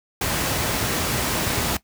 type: noise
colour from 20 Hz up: pink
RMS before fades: -23 dBFS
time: 0.21-1.77 s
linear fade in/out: 5 ms
effects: noise-tail reverb RT60 0.1 s tail -17 dB re dry + high-pass 60 Hz 12 dB/octave